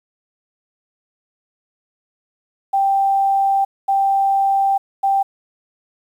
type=tone bursts at uneven times; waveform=sine; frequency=785 Hz; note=G5; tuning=2 cents sharp; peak=-13 dBFS; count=3; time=2.73-3.65 / 3.88-4.78 / 5.03-5.23 s; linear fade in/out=10 ms; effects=8-bit